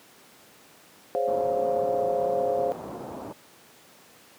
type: chord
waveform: sine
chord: Db major seventh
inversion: second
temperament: equal with one note detuned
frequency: 415.3 / 523.3 / 558.9 / 698.5 Hz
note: Ab4 / C5 / Db5 / F5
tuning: 0 / 0 / +14 / 0 cents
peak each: -31 / -26 / -30 / -28 dBFS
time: 1.15-2.72 s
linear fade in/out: 0 ms
type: low-pass noise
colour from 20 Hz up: pink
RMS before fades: -34 dBFS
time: 1.27-3.33 s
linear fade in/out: 10 ms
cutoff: 970 Hz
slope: 24 dB/octave
effects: pink hiss -53 dBFS RMS until 4.38 s + high-pass 200 Hz 12 dB/octave